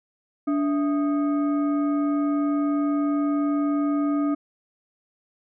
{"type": "tone with frequency modulation", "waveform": "sine", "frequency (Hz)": 289.5, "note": "D4", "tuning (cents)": -25, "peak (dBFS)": -20, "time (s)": [0.47, 4.35], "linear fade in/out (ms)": 10, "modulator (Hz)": 951, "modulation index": 0.45, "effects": []}